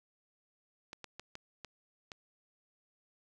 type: clicks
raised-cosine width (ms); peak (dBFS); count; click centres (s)
0.2; -27; 6; 0.931 / 1.043 / 1.196 / 1.354 / 1.647 / 2.118
effects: none